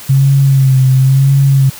sine tone with vibrato, 134.3 Hz, C3, 46 cents sharp, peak -5 dBFS, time 0.09-1.7 s, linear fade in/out 10 ms, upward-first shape sine, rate 0.96 Hz, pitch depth 48 cents each way, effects white hiss -31 dBFS RMS until 1.79 s

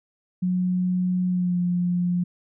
sine tone with pitch glide, 181.8 to 177.03 Hz, F#3 to F3, -30 to +24 cents, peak -20 dBFS, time 0.42-2.24 s, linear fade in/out 10 ms, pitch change -46 cents, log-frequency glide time 1.28-1.58 s, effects none

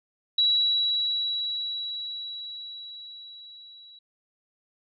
sine tone with level ramp, 3906 Hz, B7, 20 cents flat, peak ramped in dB -18 to -47 dBFS, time 0.38-3.99 s, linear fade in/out 5 ms, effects none

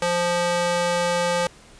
square tone with high-pass filter, 174.61 Hz, F3, in tune, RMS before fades -22 dBFS, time 0.02-1.47 s, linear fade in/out 2 ms, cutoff 470 Hz, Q 1.1, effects pink hiss -49 dBFS RMS until 1.79 s + resampled to 22050 Hz

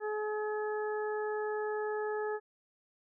harmonic tone, 425.1 Hz, G#4, 40 cents sharp, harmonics 1 / 2 / 3 / 4, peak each -33 / -40 / -45 / -43 dBFS, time 0-2.4 s, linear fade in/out 50 ms, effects none

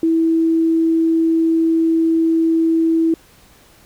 sine tone, 326.7 Hz, E4, 15 cents flat, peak -12 dBFS, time 0.03-3.14 s, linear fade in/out 2 ms, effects pink hiss -49 dBFS RMS until 3.85 s

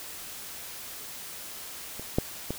clicks, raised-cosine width 2 ms, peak -26 / -9 / -17 dBFS, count 3, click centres 1.996 / 2.185 / 2.506 s, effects white hiss -41 dBFS RMS until 2.58 s

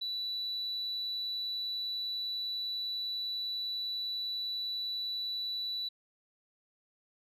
sine tone, 3955 Hz, B7, 2 cents sharp, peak -32 dBFS, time 0.01-5.89 s, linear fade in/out 10 ms, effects tanh soft clip ceiling -30 dBFS

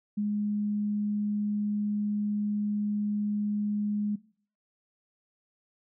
sine tone, 207.8 Hz, G#3, 1 cent sharp, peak -26 dBFS, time 0.17-4.16 s, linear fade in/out 10 ms, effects noise-tail reverb RT60 0.5 s tail -20 dB re dry

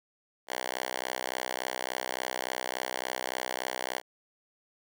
5% pulse tone with high-pass filter, 63.5 Hz, B1, 49 cents sharp, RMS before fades -35 dBFS, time 0.47-4.02 s, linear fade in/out 50 ms, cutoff 720 Hz, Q 0.8, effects none

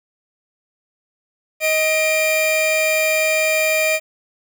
45% pulse tone pair together, 628.5 / 2388 Hz, D#5 / D7, +17 / +28 cents, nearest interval octave + major seventh, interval 2311 cents, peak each -18 dBFS, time 1.6-4 s, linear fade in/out 50 ms, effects 8-bit

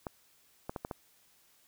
clicks, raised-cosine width 1 ms, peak -22 dBFS, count 5, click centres 0.068 / 0.695 / 0.762 / 0.849 / 0.912 s, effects white hiss -66 dBFS RMS until 1.67 s

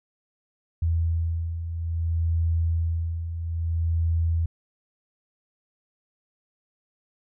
sine beating tone pair, 82.41 / 83.01 Hz, E2 / E2, 0 / +13 cents, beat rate 0.6 Hz, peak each -30 / -23 dBFS, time 0.82-4.46 s, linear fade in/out 5 ms, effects none

